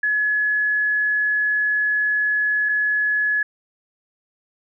sine tone pair in turn, 1698 / 1698 Hz, G#6 / G#6, +38 / +38 cents, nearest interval unison, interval 0 cents, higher neither, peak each -17 dBFS, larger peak neither, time 0.03-2.69 / 2.69-3.43 s, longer first, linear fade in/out 5 ms, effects none

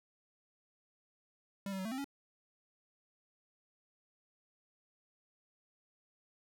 square tone with pitch steps, 197.6 / 192.1 / 188 / 222.8 / 261.9 / 279.1 Hz, G3 / G3 / F#3 / A3 / C4 / C#4, +14 / -35 / +28 / +22 / +2 / +12 cents, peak -38 dBFS, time 1.66-2.044 s, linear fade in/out 2 ms, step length 64 ms, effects none

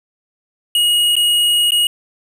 square tone with dropouts, 2886 Hz, F#7, 44 cents flat, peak -12 dBFS, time 0.75-1.87 s, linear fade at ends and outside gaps 2 ms, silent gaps 1.155-1.165 / 1.707-1.719 s, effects none

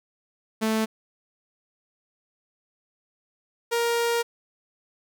sawtooth tone pair in turn, 220 / 469.1 Hz, A3 / A#4, 0 / +11 cents, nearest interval octave + minor second, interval 1311 cents, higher second, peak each -18 dBFS, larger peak neither, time 0.61-0.86 / 3.71-4.23 s, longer second, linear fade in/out 20 ms, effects none

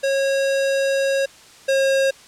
square tone pair in turn, 546 / 540 Hz, C#5 / C#5, -26 / -45 cents, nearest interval unison, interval 19 cents, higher first, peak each -18 / -16 dBFS, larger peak second, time 0.03-1.26 / 1.68-2.11 s, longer first, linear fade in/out 10 ms, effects white hiss -46 dBFS RMS until 2.27 s + low-pass 8000 Hz 12 dB/octave

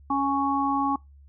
harmonic tone, 277.2 Hz, C#4, in tune, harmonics 1 / 3 / 4, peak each -26 / -26 / -26 dBFS, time 0.1-0.96 s, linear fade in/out 5 ms, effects noise-tail reverb RT60 0.2 s tail -23 dB re dry + added 70 Hz sine -48 dBFS peak until 1.28 s

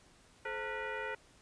sine tone with frequency modulation, 523.3 Hz, C5, in tune, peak -36 dBFS, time 0.45-1.15 s, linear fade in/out 5 ms, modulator 476 Hz, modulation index 3.7, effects pink hiss -63 dBFS RMS until 1.41 s + resampled to 22050 Hz

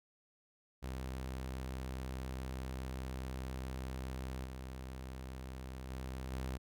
sawtooth tone with level steps, 64.8 Hz, C2, 16 cents flat, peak -36 / -40 / -37 / -34 dBFS, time 0.82-6.58 s, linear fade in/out 20 ms, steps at 4.44 / 5.89 / 6.31 s, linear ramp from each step 20 ms, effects none

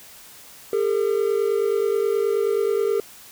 triangle tone pair together, 403.5 / 452.9 Hz, G#4 / A#4, -50 / -50 cents, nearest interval major second, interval 200 cents, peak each -19 / -20 dBFS, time 0.73-3 s, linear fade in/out 2 ms, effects white hiss -45 dBFS RMS until 3.31 s

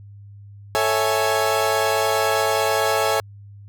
30% pulse chord, A major seventh, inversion none, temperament equal, 440 / 554.4 / 659.3 / 830.6 Hz, A4 / C#5 / E5 / G#5, 0 / 0 / 0 / 0 cents, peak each -21 dBFS, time 0.75-3.2 s, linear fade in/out 0 ms, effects added 101 Hz sine -39 dBFS peak until 3.68 s

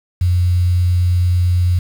sine tone with quantisation, 89.1 Hz, F2, 35 cents sharp, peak -11 dBFS, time 0.21-1.79 s, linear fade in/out 5 ms, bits 6, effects none

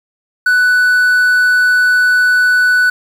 triangle tone with quantisation, 1488 Hz, F#6, 9 cents sharp, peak -6 dBFS, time 0.46-2.9 s, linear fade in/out 5 ms, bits 6, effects none

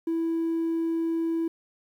triangle tone, 329.6 Hz, E4, in tune, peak -21 dBFS, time 0.07-1.48 s, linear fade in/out 5 ms, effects tanh soft clip ceiling -20 dBFS + 10-bit

